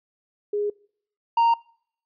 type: tone pair in turn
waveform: sine / triangle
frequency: 413.4 / 928.1 Hz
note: G#4 / A#5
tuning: -8 / -8 cents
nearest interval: octave + major second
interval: 1400 cents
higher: second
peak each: -22 / -14 dBFS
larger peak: second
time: 0.53-0.7 / 1.37-1.54 s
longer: neither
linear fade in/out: 5 ms
effects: noise-tail reverb RT60 0.6 s tail -24 dB re dry + resampled to 11025 Hz